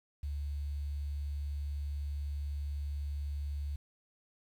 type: tone with quantisation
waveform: sine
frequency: 72 Hz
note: D2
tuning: 34 cents flat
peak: -34 dBFS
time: 0.23-3.76 s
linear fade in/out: 5 ms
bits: 10
effects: none